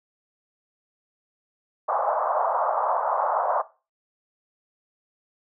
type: band-pass noise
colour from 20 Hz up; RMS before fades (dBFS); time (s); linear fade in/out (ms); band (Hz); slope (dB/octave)
pink; -24; 1.88-3.62; 10; 590 to 1200; 48
effects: noise-tail reverb RT60 0.3 s tail -17 dB re dry